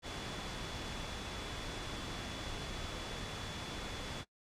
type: tone in noise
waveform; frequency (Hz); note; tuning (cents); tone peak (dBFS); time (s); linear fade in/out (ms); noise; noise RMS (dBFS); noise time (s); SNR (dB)
sine; 3431; A7; -44; -51; 0.02-4.25; 50; pink; -42; 0.02-4.25; -12
effects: noise-tail reverb RT60 0.1 s tail -21 dB re dry + low-pass 6000 Hz 12 dB/octave